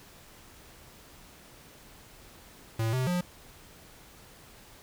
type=tone with pitch steps; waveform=square; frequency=112.6 / 128.9 / 178.1 Hz; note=A2 / C3 / F3; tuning=+40 / -26 / +34 cents; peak=-27 dBFS; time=2.79-3.21 s; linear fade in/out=5 ms; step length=140 ms; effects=pink hiss -53 dBFS RMS until 4.82 s